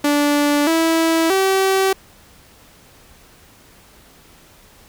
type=tone with pitch steps; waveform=sawtooth; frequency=291 / 326.9 / 384.2 Hz; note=D4 / E4 / G4; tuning=-16 / -14 / -35 cents; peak=-10 dBFS; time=0.04-1.93 s; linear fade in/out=5 ms; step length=630 ms; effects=pink hiss -48 dBFS RMS until 4.88 s